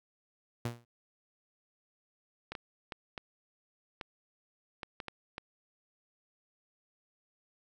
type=tone with exponential decay; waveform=sawtooth; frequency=118.7 Hz; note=A#2; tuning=32 cents sharp; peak=-27 dBFS; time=0.65-0.85 s; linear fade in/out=5 ms; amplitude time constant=43 ms
type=clicks; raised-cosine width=0.3 ms; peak=-23 dBFS; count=9; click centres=2.52 / 2.552 / 2.922 / 3.178 / 4.012 / 4.832 / 5.002 / 5.083 / 5.381 s
effects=none